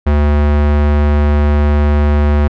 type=tone; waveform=square; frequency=73.42 Hz; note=D2; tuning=in tune; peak=-9 dBFS; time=0.06-2.48 s; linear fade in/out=10 ms; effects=low-pass 2000 Hz 12 dB/octave